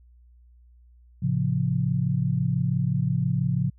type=chord; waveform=sine; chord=A augmented; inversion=none; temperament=equal with one note detuned; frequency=110 / 135.9 / 174.61 Hz; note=A2 / C#3 / E#3; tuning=0 / -34 / 0 cents; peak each=-28 / -24 / -26 dBFS; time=1.22-3.7 s; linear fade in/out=10 ms; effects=added 60 Hz sine -51 dBFS peak until 3.78 s